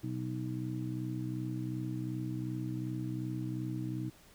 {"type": "harmonic tone", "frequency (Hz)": 62.7, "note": "B1", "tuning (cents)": 27, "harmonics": [2, 3, 4, 5], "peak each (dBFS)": [-37, -43, -45, -39], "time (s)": [0.03, 4.1], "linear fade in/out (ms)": 10, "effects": ["pink hiss -60 dBFS RMS until 4.34 s"]}